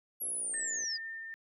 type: linear sweep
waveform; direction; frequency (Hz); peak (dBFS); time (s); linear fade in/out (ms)
sine; down; 11480 to 4746; -33; 0.2-0.98; 20
type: click train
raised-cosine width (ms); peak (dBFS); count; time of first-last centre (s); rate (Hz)
2; -36; 39; 0.22-0.839; 61.4
type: tone with tremolo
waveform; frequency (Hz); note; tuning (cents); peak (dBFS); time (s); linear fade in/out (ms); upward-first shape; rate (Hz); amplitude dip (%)
sine; 1806; A6; +45; -38; 0.54-1.34; 0; triangle; 2.4; 30
effects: high-pass 400 Hz 12 dB/octave